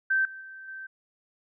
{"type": "tone with level steps", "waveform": "sine", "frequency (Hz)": 1554, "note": "G6", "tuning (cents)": -16, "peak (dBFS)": [-21, -39, -41, -37], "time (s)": [0.1, 0.87], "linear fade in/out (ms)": 10, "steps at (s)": [0.25, 0.41, 0.68], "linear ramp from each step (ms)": 2, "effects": []}